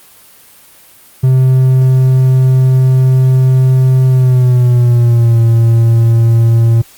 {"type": "tone with pitch glide", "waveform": "triangle", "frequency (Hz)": [130, 115.15], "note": ["C3", "A#2"], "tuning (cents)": [-11, -21], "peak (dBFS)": -3, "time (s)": [1.23, 6.82], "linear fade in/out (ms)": 10, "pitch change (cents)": -210, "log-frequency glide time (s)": [4.08, 5.4], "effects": ["white hiss -41 dBFS RMS until 6.97 s", "Opus 32 kbps"]}